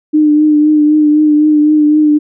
sine tone with vibrato, 302 Hz, D4, 48 cents sharp, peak -5 dBFS, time 0.13-2.19 s, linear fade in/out 20 ms, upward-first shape triangle, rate 3.9 Hz, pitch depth 31 cents each way, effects none

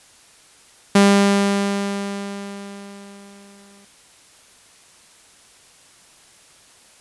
sawtooth tone with exponential decay, 199.8 Hz, G3, 33 cents sharp, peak -5 dBFS, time 0.95-3.85 s, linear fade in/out 5 ms, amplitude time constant 630 ms, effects white hiss -50 dBFS RMS until 7 s + resampled to 24000 Hz

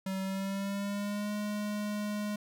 square tone with pitch glide, 191.1 to 208.4 Hz, G3 to G#3, -44 to +6 cents, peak -33 dBFS, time 0.06-2.36 s, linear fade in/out 5 ms, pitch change +150 cents, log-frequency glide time 0.22-1.32 s, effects none

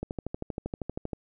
click train, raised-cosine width 2 ms, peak -19 dBFS, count 15, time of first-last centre 0.03-1.132 s, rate 12.7 Hz, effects none

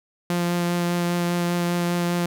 sawtooth tone with vibrato, 174.1 Hz, F3, 5 cents flat, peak -17 dBFS, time 0.3-2.26 s, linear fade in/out 2 ms, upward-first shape sine, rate 5 Hz, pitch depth 10 cents each way, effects none

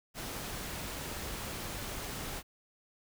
pink noise, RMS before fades -40 dBFS, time 0.14-2.43 s, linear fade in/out 50 ms, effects none

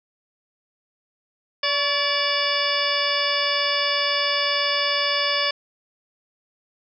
harmonic tone with a mistuned harmonic, 577 Hz, D5, 31 cents flat, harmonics 1 / 2 / 3 / 4 / 5 / 6 / 8 / 9, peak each -28 / -28 / -28 / -28 / -28 / -28 / -28 / -28 dBFS, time 1.63-5.51 s, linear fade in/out 5 ms, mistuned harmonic 2, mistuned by -47 cents, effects none

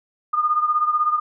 sine beating tone pair, 1218 / 1234 Hz, D#6 / D#6, -37 / -15 cents, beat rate 16 Hz, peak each -18 / -23 dBFS, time 0.33-1.2 s, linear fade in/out 10 ms, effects none

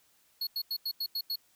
square tone bursts, 4347 Hz, C#8, 35 cents flat, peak -31 dBFS, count 7, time 0.41-1.358 s, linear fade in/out 5 ms, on 60 ms, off 88 ms, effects white hiss -67 dBFS RMS until 1.55 s

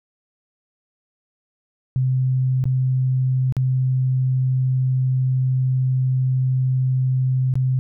sine tone with dropouts, 129.5 Hz, C3, 17 cents flat, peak -16 dBFS, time 1.96-7.79 s, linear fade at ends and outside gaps 0 ms, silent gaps 2.64-2.655 / 3.524-3.567 / 7.539-7.555 s, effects none

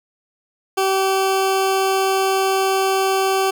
20% pulse tone, 384.6 Hz, G4, 33 cents flat, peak -11 dBFS, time 0.77-3.51 s, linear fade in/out 10 ms, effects none

